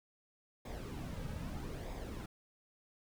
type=noise with flanger; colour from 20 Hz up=brown; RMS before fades=-43 dBFS; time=0.65-2.26 s; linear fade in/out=5 ms; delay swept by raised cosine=0.68 to 2.88 ms; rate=0.79 Hz; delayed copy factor=-0.55; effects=none